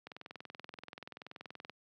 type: click train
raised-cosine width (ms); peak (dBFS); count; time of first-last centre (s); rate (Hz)
0.3; -30; 35; 0.07-1.697; 20.9
effects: high-pass 150 Hz 12 dB/octave